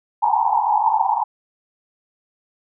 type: band-pass noise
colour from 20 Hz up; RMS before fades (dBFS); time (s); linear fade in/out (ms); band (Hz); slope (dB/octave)
pink; -18; 0.22-1.24; 10; 810 to 950; 96
effects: none